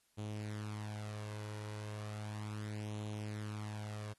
sawtooth tone with flanger, 105.8 Hz, G#2, 33 cents sharp, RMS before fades -43 dBFS, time 0.17-4.14 s, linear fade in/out 20 ms, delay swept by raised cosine 0.29 to 2.09 ms, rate 0.35 Hz, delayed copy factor +0.5, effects white hiss -75 dBFS RMS until 4.18 s + AAC 32 kbps

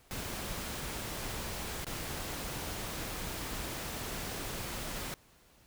pink noise with dropouts, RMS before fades -39 dBFS, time 0.11-5.14 s, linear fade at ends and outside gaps 0 ms, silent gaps 1.845-1.867 s, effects pink hiss -63 dBFS RMS until 5.66 s

